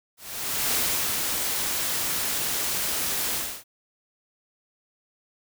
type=noise with ADSR envelope; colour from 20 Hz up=white; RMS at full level=-24 dBFS; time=0.17-3.64 s; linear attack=570 ms; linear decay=420 ms; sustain=-3 dB; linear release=300 ms; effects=none